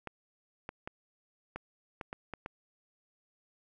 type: clicks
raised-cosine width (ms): 0.5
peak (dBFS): -24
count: 8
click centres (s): 0.073 / 0.691 / 0.875 / 1.56 / 2.012 / 2.129 / 2.337 / 2.461
effects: none